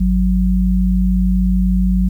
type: tone pair together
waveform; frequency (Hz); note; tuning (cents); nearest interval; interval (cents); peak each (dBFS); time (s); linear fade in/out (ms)
sine; 51.91 / 185; G#1 / F#3; 0 / 0; octave + minor seventh; 2200; -14; 0-2.09; 10
effects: 8-bit